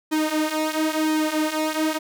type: tone with flanger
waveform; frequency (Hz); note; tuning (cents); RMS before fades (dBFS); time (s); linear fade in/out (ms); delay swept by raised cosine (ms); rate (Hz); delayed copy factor
sawtooth; 311.1; D#4; 0; -23; 0.11-1.99; 20; 1.4 to 7.1; 0.99; -0.75
effects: none